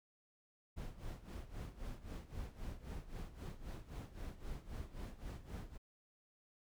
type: noise with tremolo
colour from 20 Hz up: brown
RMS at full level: -44 dBFS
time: 0.76-5.78 s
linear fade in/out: 20 ms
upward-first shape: sine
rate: 3.8 Hz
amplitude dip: 80%
effects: none

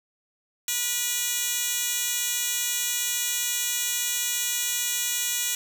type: tone with high-pass filter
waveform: 10% pulse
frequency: 484.9 Hz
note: B4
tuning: 32 cents flat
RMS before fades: -27 dBFS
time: 0.68-5.55 s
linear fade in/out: 2 ms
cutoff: 4800 Hz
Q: 1
effects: none

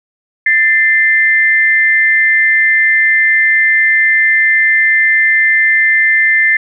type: tone pair together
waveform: sine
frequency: 1777.8 / 2082 Hz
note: A6 / C7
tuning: +17 / -9 cents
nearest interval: minor third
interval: 274 cents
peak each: -10 dBFS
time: 0.46-6.57 s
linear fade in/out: 5 ms
effects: none

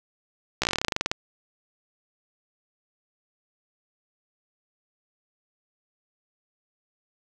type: slowing click train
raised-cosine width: 0.2 ms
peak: -6 dBFS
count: 17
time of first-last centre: 0.62-1.115 s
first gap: 15 ms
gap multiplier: 1.09
effects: none

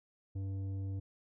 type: tone with tanh clipping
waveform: sine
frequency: 97 Hz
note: G2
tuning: 18 cents flat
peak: -37 dBFS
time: 0.35-1 s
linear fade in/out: 10 ms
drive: 9 dB
effects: none

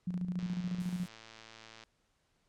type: tone with tremolo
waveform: sine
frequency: 179.3 Hz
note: F3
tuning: 46 cents sharp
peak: -31 dBFS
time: 0.07-1.06 s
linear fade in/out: 5 ms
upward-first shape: square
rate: 14 Hz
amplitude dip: 55%
type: click train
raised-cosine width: 0.2 ms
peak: -34 dBFS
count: 163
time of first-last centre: 0.39-1.836 s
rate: 112 Hz
type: noise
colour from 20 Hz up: violet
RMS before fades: -50 dBFS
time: 0.8-1.08 s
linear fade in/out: 0 ms
effects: pink hiss -75 dBFS RMS until 2.48 s + low-pass 8000 Hz 12 dB/octave

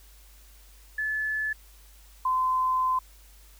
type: tone pair in turn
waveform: sine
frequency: 1729 / 1028.1 Hz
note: A6 / C6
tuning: -31 / -31 cents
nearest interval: major sixth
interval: 900 cents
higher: first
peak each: -26 / -22 dBFS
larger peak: second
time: 0.98-1.53 / 2.25-2.99 s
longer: second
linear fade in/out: 5 ms
effects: added 50 Hz sine -51 dBFS peak until 3.59 s + white hiss -57 dBFS RMS until 3.59 s

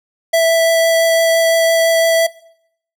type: tone with vibrato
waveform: square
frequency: 659.3 Hz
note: E5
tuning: in tune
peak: -10 dBFS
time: 0.33-2.27 s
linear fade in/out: 10 ms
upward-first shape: triangle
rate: 5.9 Hz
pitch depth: 8 cents each way
effects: noise-tail reverb RT60 0.7 s tail -22 dB re dry

